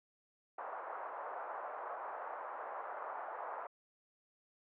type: band-pass noise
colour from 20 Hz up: white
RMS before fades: -44 dBFS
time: 0.58-3.67 s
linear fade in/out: 5 ms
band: 570 to 1200 Hz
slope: 24 dB/octave
effects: low-pass 2000 Hz 12 dB/octave